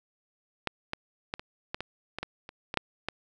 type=clicks; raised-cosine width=0.3 ms; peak=-12 / -15 / -15 / -23 / -16 / -18 / -18 / -17 / -26 / -17 / -8 / -14 dBFS; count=12; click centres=0.673 / 0.934 / 1.339 / 1.395 / 1.745 / 1.806 / 2.186 / 2.23 / 2.491 / 2.741 / 2.773 / 3.086 s; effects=none